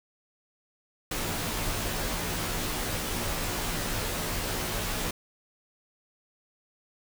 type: noise with comb filter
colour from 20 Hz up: pink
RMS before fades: -31 dBFS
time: 1.11-5.11 s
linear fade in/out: 5 ms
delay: 15 ms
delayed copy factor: -0.95
effects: none